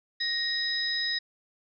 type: tone cluster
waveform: sine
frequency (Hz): 1872 / 3821 / 5030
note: A#6 / A#7 / D#8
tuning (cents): +7 / +42 / +18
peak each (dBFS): -31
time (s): 0.2-1.19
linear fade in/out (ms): 10
effects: none